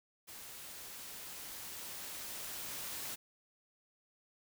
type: noise with level ramp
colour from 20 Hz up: white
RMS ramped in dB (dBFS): -50 to -42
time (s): 0.27-3.16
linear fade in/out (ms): 20
effects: none